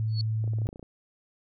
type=tone; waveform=sine; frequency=110 Hz; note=A2; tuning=in tune; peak=-25 dBFS; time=0-0.67 s; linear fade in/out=0 ms
type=tone with exponential growth; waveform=sine; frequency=4409 Hz; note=C#8; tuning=10 cents flat; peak=-28 dBFS; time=0.08-0.21 s; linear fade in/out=1 ms; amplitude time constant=28 ms
type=clicks; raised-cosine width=2 ms; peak=-30 dBFS; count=11; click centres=0.441 / 0.477 / 0.535 / 0.586 / 0.618 / 0.657 / 0.69 / 0.729 / 0.759 / 0.795 / 0.828 s
effects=none